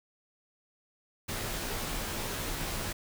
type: noise with comb filter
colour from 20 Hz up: pink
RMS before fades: -35 dBFS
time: 1.28-2.93 s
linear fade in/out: 10 ms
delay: 16 ms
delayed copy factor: -0.7
effects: none